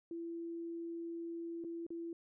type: tone with dropouts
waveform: sine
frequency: 335.9 Hz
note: E4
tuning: 33 cents sharp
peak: -40 dBFS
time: 0.11-2.13 s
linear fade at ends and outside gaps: 2 ms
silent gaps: 1.64-1.646 / 1.866-1.904 s
effects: none